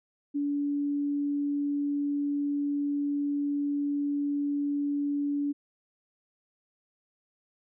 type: tone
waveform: sine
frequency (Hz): 287.1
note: D4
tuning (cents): -39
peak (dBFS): -26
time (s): 0.34-5.53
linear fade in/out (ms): 20
effects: none